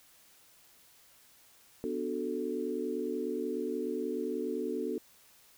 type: chord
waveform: sine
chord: B minor seventh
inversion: none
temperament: equal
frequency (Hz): 246.9 / 293.7 / 370 / 440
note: B3 / D4 / F#4 / A4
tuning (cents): 0 / 0 / 0 / 0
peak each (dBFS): -38 / -38 / -37 / -36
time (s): 1.84-4.98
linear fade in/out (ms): 0
effects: white hiss -61 dBFS RMS until 5.57 s